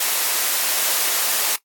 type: high-pass noise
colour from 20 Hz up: white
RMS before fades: -20 dBFS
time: 0-1.56 s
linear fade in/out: 5 ms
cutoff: 470 Hz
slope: 12 dB/octave
effects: noise-tail reverb RT60 0.1 s tail -18 dB re dry + AAC 64 kbps